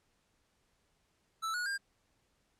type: tone with pitch steps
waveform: square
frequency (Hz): 1318.5 / 1454.5 / 1604.6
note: E6 / F#6 / G6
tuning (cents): 0 / -30 / +40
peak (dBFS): -34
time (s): 1.42-1.78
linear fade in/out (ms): 20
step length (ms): 120
effects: pink hiss -75 dBFS RMS until 2.59 s + low-pass 10000 Hz 12 dB/octave